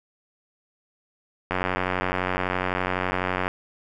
click train, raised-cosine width 0.5 ms, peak -9 dBFS, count 182, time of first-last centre 1.51-3.48 s, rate 91.9 Hz, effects none

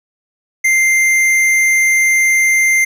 sine tone with tanh clipping, 2093 Hz, C7, in tune, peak -11 dBFS, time 0.64-2.85 s, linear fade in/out 10 ms, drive 14 dB, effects none

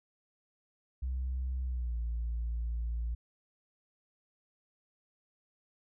sine tone with pitch glide, 64.3 to 57.62 Hz, C2 to A#1, -30 to -19 cents, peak -30 dBFS, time 1.02-3.15 s, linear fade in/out 10 ms, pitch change -189 cents, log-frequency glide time 1.62-1.98 s, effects tanh soft clip ceiling -29 dBFS

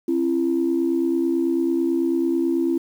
sine tone pair together, 267.9 / 337 Hz, C4 / E4, +41 / +38 cents, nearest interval major third, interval 397 cents, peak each -22 / -19 dBFS, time 0.08-2.78 s, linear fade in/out 5 ms, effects tanh soft clip ceiling -11 dBFS + 8-bit

